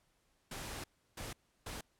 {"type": "noise bursts at uneven times", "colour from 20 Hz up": "pink", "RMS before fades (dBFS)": -44, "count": 3, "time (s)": [[0.51, 0.84], [1.17, 1.33], [1.66, 1.81]], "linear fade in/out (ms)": 5, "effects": ["pink hiss -75 dBFS RMS until 1.99 s", "low-pass 12000 Hz 12 dB/octave"]}